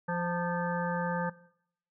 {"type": "harmonic tone with a mistuned harmonic", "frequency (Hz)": 173.4, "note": "F3", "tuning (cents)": -12, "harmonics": [1, 3, 5, 7, 9, 10], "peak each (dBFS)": [-33, -36, -35, -41, -38, -43], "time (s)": [0.08, 1.3], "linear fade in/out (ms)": 10, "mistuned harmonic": 5, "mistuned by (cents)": 48, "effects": ["noise-tail reverb RT60 0.7 s tail -19 dB re dry"]}